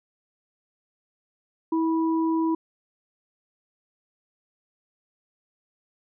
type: tone pair together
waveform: sine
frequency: 324.4 / 980 Hz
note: E4 / B5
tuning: -28 / -14 cents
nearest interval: octave + perfect fifth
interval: 1914 cents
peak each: -21 / -30 dBFS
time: 1.72-2.55 s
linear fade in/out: 5 ms
effects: none